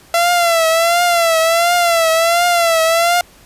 sawtooth tone with vibrato, 675 Hz, E5, 41 cents sharp, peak -7 dBFS, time 0.14-3.21 s, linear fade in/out 2 ms, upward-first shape triangle, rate 1.4 Hz, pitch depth 85 cents each way, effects pink hiss -45 dBFS RMS until 3.45 s + resampled to 32000 Hz

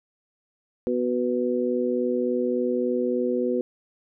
harmonic tone, 123.47 Hz, B2, in tune, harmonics 2 / 3 / 4, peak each -26 / -26 / -26 dBFS, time 0.87-3.61 s, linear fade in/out 0 ms, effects none

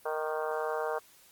harmonic tone with a mistuned harmonic, 155.56 Hz, D#3, in tune, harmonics 3 / 4 / 5 / 6 / 7 / 8 / 9 / 10, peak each -34 / -36 / -38 / -40 / -41 / -42 / -43 / -44 dBFS, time 0.05-0.99 s, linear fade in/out 10 ms, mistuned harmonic 8, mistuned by -49 cents, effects white hiss -59 dBFS RMS until 1.31 s + Opus 32 kbps

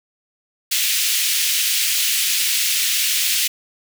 pink high-pass noise, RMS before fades -19 dBFS, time 0.71-3.48 s, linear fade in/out 10 ms, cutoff 2400 Hz, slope 24 dB/octave, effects none

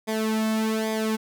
sawtooth tone with flanger, 219.4 Hz, A3, 5 cents flat, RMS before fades -25 dBFS, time 0.07-1.17 s, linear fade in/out 20 ms, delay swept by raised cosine 0.71 to 2.11 ms, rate 1.2 Hz, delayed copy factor -0.8, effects none

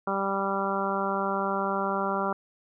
harmonic tone, 196 Hz, G3, in tune, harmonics 1 / 2 / 3 / 4 / 5 / 6 / 7, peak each -33 / -33 / -33 / -33 / -33 / -33 / -33 dBFS, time 0.07-2.33 s, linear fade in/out 5 ms, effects none

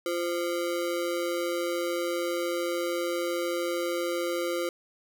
square ring-modulated tone, 432.9 Hz, A4, 28 cents flat, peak -25 dBFS, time 0.06-4.69 s, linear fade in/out 0 ms, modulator 86.5 Hz, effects none

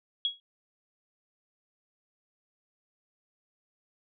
sine tone with exponential decay, 3322 Hz, G#7, in tune, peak -22 dBFS, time 0.25-0.4 s, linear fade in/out 1 ms, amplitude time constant 31 ms, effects none

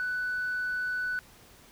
sine tone, 1491 Hz, F#6, 13 cents sharp, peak -27 dBFS, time 0-1.19 s, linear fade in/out 0 ms, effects tanh soft clip ceiling -26 dBFS + pink hiss -55 dBFS RMS until 1.71 s

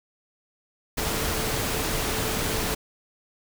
sine tone in noise, 440.7 Hz, A4, 3 cents sharp, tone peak -36 dBFS, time 0.97-2.75 s, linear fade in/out 10 ms, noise pink, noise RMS -27 dBFS, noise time 0.97-2.75 s, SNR -12 dB, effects none

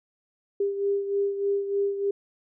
sine beating tone pair, 399.3 / 402.6 Hz, G4 / G4, +32 / +46 cents, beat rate 3.3 Hz, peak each -24 / -31 dBFS, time 0.6-2.11 s, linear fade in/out 5 ms, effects none

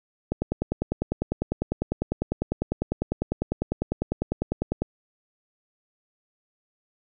click train, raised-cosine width 2 ms, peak -10 dBFS, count 46, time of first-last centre 0.32-4.82 s, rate 10 Hz, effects none

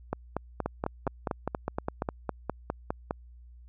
two click trains, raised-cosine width 1 ms, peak -15 / -15 dBFS, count 13 / 9, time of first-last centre 0.66-3.109 / 0.13-2.021 s, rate 4.9 / 4.23 Hz, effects added 60 Hz sine -48 dBFS peak until 3.68 s

